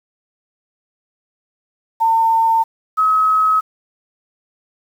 sine tone pair in turn, 904 / 1278.4 Hz, A5 / D#6, +47 / +47 cents, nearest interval tritone, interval 600 cents, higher second, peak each -11 dBFS, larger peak neither, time 2-2.64 / 2.97-3.61 s, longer neither, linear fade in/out 20 ms, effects 7-bit

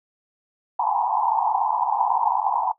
white band-pass noise, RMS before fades -22 dBFS, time 0.79-2.72 s, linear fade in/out 5 ms, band 760 to 990 Hz, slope 96 dB/octave, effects noise-tail reverb RT60 0.1 s tail -17 dB re dry

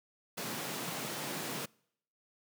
pink high-pass noise, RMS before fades -39 dBFS, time 0.37-1.66 s, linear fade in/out 10 ms, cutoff 130 Hz, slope 48 dB/octave, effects noise-tail reverb RT60 0.7 s tail -26 dB re dry

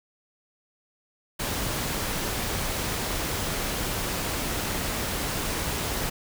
pink noise, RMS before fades -29 dBFS, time 1.39-6.1 s, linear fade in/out 10 ms, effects none

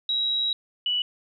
sine tone pair in turn, 3856 / 2953 Hz, B7 / F#7, -42 / -4 cents, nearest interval perfect fourth, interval 462 cents, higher first, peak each -22 dBFS, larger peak neither, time 0.09-0.53 / 0.86-1.02 s, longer first, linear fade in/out 2 ms, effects none

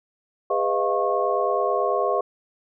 sine tone cluster, 408.6 / 498.4 / 628 / 697 / 1093 Hz, G#4 / B4 / D#5 / F5 / C#6, -28 / +16 / +16 / -4 / -25 cents, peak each -26 dBFS, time 0.5-2.21 s, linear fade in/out 5 ms, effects none

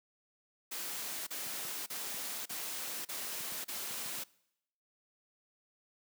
white noise bursts, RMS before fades -40 dBFS, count 6, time 0.71-4.24 s, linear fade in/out 10 ms, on 560 ms, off 34 ms
clicks, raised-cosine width 5 ms, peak -37 dBFS, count 9, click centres 1.466 / 1.651 / 2.144 / 2.507 / 3.408 / 3.522 / 3.909 / 4.061 / 4.185 s
effects noise-tail reverb RT60 0.8 s tail -23 dB re dry + high-pass 200 Hz 12 dB/octave

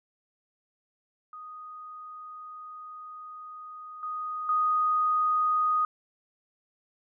sine tone with level steps, 1243 Hz, D#6, 2 cents flat, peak -40 / -31 / -22 dBFS, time 1.33-5.85 s, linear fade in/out 2 ms, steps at 4.03 / 4.49 s, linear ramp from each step 2 ms, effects none

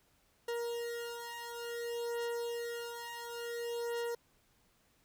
40% pulse beating tone pair, 470.7 / 471.27 Hz, A#4 / A#4, +17 / +19 cents, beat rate 0.57 Hz, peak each -40 / -39 dBFS, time 0.48-4.15 s, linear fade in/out 5 ms, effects pink hiss -71 dBFS RMS until 5.04 s

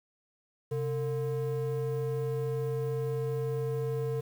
triangle ring-modulated tone, 292.2 Hz, D4, 9 cents flat, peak -24 dBFS, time 0.71-4.21 s, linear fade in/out 10 ms, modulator 160 Hz, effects 9-bit

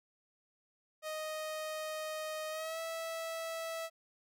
sawtooth tone with pitch glide, 622.3 to 654.7 Hz, D#5 to E5, 0 to -12 cents, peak -34 dBFS, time 1.02-3.9 s, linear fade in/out 50 ms, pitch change +88 cents, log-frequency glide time 2.5-2.8 s, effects none

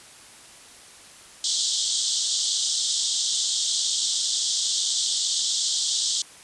pink band-pass noise, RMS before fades -25 dBFS, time 1.44-6.22 s, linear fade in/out 2 ms, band 3200 to 8400 Hz, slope 96 dB/octave, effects white hiss -47 dBFS RMS until 6.43 s + resampled to 24000 Hz

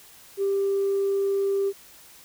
sine tone, 394.7 Hz, G4, 12 cents sharp, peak -20 dBFS, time 0.37-1.73 s, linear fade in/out 50 ms, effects tanh soft clip ceiling -17 dBFS + white hiss -50 dBFS RMS until 2.24 s

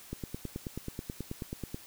click train, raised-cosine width 3 ms, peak -23 dBFS, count 16, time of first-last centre 0.13-1.745 s, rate 9.29 Hz, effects white hiss -52 dBFS RMS until 1.86 s

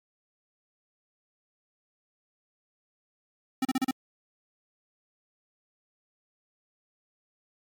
square tone bursts, 261.6 Hz, C4, in tune, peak -24 dBFS, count 5, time 3.62-3.911 s, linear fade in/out 5 ms, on 31 ms, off 34 ms, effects MP3 96 kbps

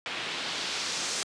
white noise with low-pass filter sweep, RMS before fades -33 dBFS, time 0.06-1.23 s, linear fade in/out 0 ms, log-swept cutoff 2800 to 6800 Hz, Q 1.4, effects high-pass 150 Hz 12 dB/octave + resampled to 22050 Hz

